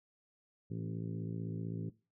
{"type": "harmonic tone with a mistuned harmonic", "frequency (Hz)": 55.8, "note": "A1", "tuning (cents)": 25, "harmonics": [2, 3, 4, 5, 6, 7, 8, 9], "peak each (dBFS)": [-41, -41, -49, -48, -52, -51, -57, -62], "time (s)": [0.7, 1.9], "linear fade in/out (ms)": 10, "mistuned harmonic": 5, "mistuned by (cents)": -19, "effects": ["noise-tail reverb RT60 0.3 s tail -19 dB re dry"]}